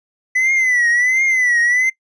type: tone with vibrato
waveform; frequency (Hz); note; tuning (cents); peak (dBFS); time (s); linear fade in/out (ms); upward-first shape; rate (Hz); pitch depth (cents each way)
triangle; 2000; B6; +21; -11; 0.35-1.9; 10; triangle; 1.4; 120
effects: noise-tail reverb RT60 0.1 s tail -21 dB re dry + resampled to 22050 Hz